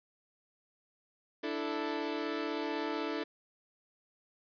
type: chord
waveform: sawtooth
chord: D suspended second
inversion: none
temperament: equal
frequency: 293.7 / 329.6 / 440 Hz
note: D4 / E4 / A4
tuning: 0 / 0 / 0 cents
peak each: -34 dBFS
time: 1.43-3.24 s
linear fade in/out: 10 ms
effects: resampled to 11025 Hz + 10-bit